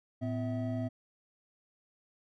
triangle tone cluster, 112.5 / 253 / 649 Hz, A2 / B3 / E5, +39 / +42 / -27 cents, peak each -33 / -33 / -38 dBFS, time 0.21-0.89 s, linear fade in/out 20 ms, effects none

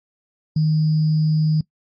sine tone with sample-and-hold, 155.56 Hz, D#3, in tune, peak -14 dBFS, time 0.56-1.61 s, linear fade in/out 5 ms, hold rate 4900 Hz, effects noise-tail reverb RT60 0.1 s tail -21 dB re dry + MP3 32 kbps

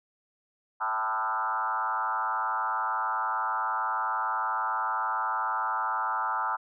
sine tone with frequency modulation, 1108.7 Hz, C#6, in tune, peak -26 dBFS, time 0.8-6.57 s, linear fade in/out 20 ms, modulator 111 Hz, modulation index 2.8, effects none

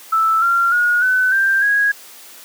sine tone with pitch steps, 1318.5 / 1379.3 / 1442.8 / 1509.3 / 1578.9 / 1651.6 Hz, E6 / F6 / F#6 / F#6 / G6 / G#6, 0 / -22 / -44 / +34 / +12 / -10 cents, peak -12 dBFS, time 0.12-1.92 s, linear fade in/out 10 ms, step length 300 ms, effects white hiss -40 dBFS RMS until 2.44 s + high-pass 300 Hz 12 dB/octave

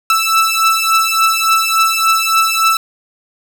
sawtooth beating tone pair, 1318.5 / 1322 Hz, E6 / E6, 0 / +5 cents, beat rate 3.5 Hz, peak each -10 dBFS, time 0.1-2.77 s, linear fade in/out 2 ms, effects none

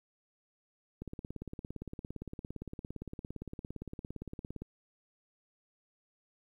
click train, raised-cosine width 3 ms, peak -28 dBFS, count 64, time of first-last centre 1.02-4.62 s, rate 17.5 Hz, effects 11-bit

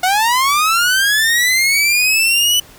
sawtooth linear sweep, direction up, 716 to 2990 Hz, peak -8 dBFS, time 0.03-2.6 s, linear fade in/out 5 ms, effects pink hiss -42 dBFS RMS until 2.78 s

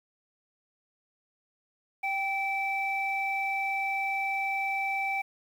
sine tone pair together, 783.2 / 2320 Hz, G5 / D7, -2 / -22 cents, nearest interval octave + perfect fifth, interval 1880 cents, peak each -30 / -29 dBFS, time 2.03-5.22 s, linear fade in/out 10 ms, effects tanh soft clip ceiling -20 dBFS + 9-bit

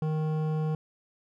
triangle tone with hard clipping, 155.56 Hz, D#3, in tune, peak -28 dBFS, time 0.02-0.75 s, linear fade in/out 2 ms, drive 16 dB, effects none

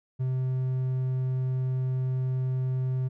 triangle tone, 129.3 Hz, C3, 20 cents flat, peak -23 dBFS, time 0.19-3.09 s, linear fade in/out 20 ms, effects none

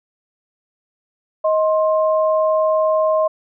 sine tone pair together, 629 / 1057.8 Hz, D#5 / C6, +19 / +19 cents, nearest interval major sixth, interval 900 cents, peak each -14 / -21 dBFS, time 1.44-3.28 s, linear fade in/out 10 ms, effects none

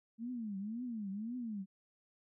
sine tone with vibrato, 220 Hz, A3, in tune, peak -38 dBFS, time 0.18-1.66 s, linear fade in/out 50 ms, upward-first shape triangle, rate 1.9 Hz, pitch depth 260 cents each way, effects none

